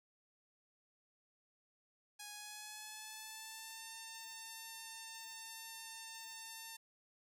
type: tone with pitch glide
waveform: 5% pulse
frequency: 831 to 901 Hz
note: G#5 to A5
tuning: +1 to +41 cents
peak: -36 dBFS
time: 2.19-6.77 s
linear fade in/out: 10 ms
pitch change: +140 cents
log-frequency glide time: 2.3-3.86 s
effects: none